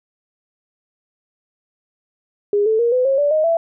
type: tone with pitch steps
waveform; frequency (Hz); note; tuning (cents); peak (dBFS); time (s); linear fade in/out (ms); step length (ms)
sine; 410 / 439.4 / 471 / 504.8 / 541 / 579.8 / 621.4 / 666; G#4 / A4 / A#4 / B4 / C#5 / D5 / D#5 / E5; -22 / -2 / +18 / +38 / -42 / -22 / -2 / +18; -13; 2.53-3.57; 2; 130
effects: none